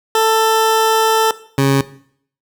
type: tone pair in turn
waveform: 20% pulse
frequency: 443.2 / 137.12 Hz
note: A4 / C#3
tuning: +13 / -18 cents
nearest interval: octave + minor sixth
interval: 2031 cents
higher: first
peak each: -6 dBFS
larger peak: neither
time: 0.15-1.31 / 1.58-1.81 s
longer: first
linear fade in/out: 2 ms
effects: noise-tail reverb RT60 0.6 s tail -17 dB re dry